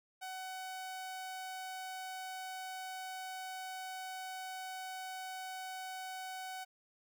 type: tone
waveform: sawtooth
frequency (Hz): 750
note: F#5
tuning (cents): +23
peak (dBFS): -38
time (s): 0.21-6.65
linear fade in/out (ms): 20
effects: none